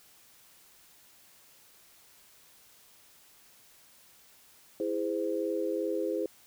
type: chord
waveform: sine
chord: E augmented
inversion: none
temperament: just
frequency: 329.6 / 412 / 515 Hz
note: E4 / G#4 / B#4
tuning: 0 / -14 / -28 cents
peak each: -33 dBFS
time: 4.8-6.26 s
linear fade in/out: 2 ms
effects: white hiss -59 dBFS RMS until 6.46 s